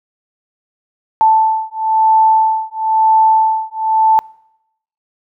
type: beating tone pair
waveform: sine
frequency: 880 / 881 Hz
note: A5 / A5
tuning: 0 / +2 cents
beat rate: 1 Hz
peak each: -12 dBFS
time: 1.21-4.19 s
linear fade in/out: 0 ms
effects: noise-tail reverb RT60 0.8 s tail -25 dB re dry